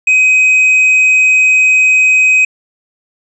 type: tone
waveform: triangle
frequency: 2520 Hz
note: D#7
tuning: 21 cents sharp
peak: -4 dBFS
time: 0.07-2.45 s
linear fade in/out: 5 ms
effects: resampled to 24000 Hz